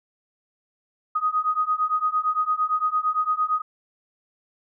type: beating tone pair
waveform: sine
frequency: 1244.5 / 1253.3 Hz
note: D#6 / D#6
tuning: 0 / +12 cents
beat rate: 8.8 Hz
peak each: -24 / -23 dBFS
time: 1.15-3.62 s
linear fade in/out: 10 ms
effects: none